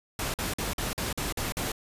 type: noise bursts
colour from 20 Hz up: pink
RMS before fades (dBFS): -31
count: 8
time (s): 0.19-1.719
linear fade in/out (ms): 2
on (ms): 150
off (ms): 47
effects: resampled to 32000 Hz